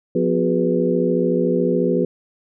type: tone cluster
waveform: sine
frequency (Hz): 176.5 / 250.3 / 361 / 414.8 / 493.4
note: F3 / B3 / F#4 / G#4 / B4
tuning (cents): +19 / +23 / -43 / -2 / -2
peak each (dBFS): -22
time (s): 0.15-2.05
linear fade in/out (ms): 5
effects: none